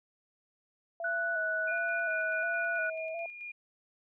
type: tone with vibrato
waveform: sine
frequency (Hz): 658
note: E5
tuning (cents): -3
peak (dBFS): -35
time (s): 1-3.26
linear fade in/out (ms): 2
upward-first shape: square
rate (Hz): 1.4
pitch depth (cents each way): 40
type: tone with pitch glide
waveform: sine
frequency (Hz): 1480 to 1470.6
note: F#6 to F#6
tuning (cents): 0 to -11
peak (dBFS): -30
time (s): 1.04-2.9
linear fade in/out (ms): 5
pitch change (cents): -11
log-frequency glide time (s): 2.36-2.63
type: tone with tremolo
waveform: sine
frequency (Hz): 2423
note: D#7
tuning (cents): -47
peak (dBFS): -39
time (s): 1.67-3.52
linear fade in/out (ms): 10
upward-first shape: square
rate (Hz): 4.6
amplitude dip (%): 40
effects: none